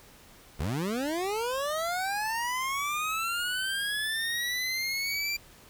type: linear sweep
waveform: 25% pulse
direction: up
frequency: 61.6 to 2373 Hz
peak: -25 dBFS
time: 0.59-5.37 s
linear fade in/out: 10 ms
effects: pink hiss -54 dBFS RMS until 5.69 s